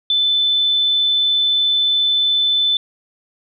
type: tone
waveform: sine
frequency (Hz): 3517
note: A7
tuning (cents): -1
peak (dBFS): -13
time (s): 0.1-2.77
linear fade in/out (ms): 2
effects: none